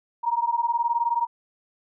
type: beating tone pair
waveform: sine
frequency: 932.3 / 951.3 Hz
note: A#5 / A#5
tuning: 0 / +35 cents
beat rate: 19 Hz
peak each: -24 dBFS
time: 0.23-1.27 s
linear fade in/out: 20 ms
effects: none